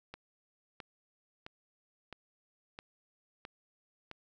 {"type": "click train", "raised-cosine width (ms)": 0.3, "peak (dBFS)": -28, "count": 7, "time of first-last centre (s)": [0.14, 4.114], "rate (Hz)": 1.51, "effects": []}